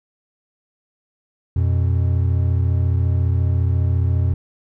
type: tone pair together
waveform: triangle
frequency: 87.7 / 122.21 Hz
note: F2 / B2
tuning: +8 / -18 cents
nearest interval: tritone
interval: 574 cents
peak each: -14 / -19 dBFS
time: 1.56-4.34 s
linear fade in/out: 5 ms
effects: none